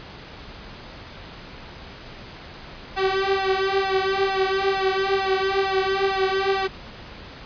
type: tone with flanger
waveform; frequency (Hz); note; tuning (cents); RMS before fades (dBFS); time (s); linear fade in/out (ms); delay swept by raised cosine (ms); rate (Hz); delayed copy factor
sawtooth; 385.8; G4; -28; -22; 2.96-6.68; 20; 1.4 to 4.6; 2.2; +0.9
effects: pink hiss -40 dBFS RMS until 7.45 s + resampled to 11025 Hz